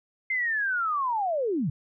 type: linear sweep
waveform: sine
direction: down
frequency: 2105 to 122.5 Hz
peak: -24 dBFS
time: 0.3-1.7 s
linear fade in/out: 5 ms
effects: none